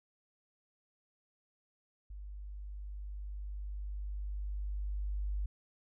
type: tone with level ramp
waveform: sine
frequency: 50 Hz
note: G1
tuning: 35 cents sharp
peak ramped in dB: -43 to -32 dBFS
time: 2.1-5.46 s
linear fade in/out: 5 ms
effects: none

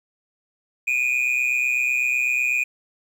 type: tone with amplitude modulation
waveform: triangle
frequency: 2447 Hz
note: D#7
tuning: 29 cents flat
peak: -14 dBFS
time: 0.87-2.64 s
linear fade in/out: 10 ms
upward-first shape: sine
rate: 128 Hz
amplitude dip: 75%
effects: 9-bit

